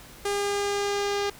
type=tone with low-pass filter sweep; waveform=sawtooth; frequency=404.5 Hz; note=G#4; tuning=46 cents flat; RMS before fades=-27 dBFS; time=0.25-1.3 s; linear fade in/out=5 ms; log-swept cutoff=9500 to 5200 Hz; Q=1.4; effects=pink hiss -47 dBFS RMS until 1.39 s